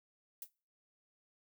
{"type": "noise with exponential decay", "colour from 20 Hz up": "violet", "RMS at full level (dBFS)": -39, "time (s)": [0.42, 0.5], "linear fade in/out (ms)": 2, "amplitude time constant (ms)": 16, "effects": ["noise-tail reverb RT60 0.4 s tail -25 dB re dry"]}